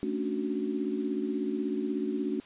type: chord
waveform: sine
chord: D major seventh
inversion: second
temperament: equal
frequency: 220 / 277.2 / 293.7 / 370 Hz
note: A3 / C#4 / D4 / F#4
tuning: 0 / 0 / 0 / 0 cents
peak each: -34 dBFS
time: 0.03-2.4 s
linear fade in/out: 0 ms
effects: white hiss -53 dBFS RMS until 2.45 s + resampled to 8000 Hz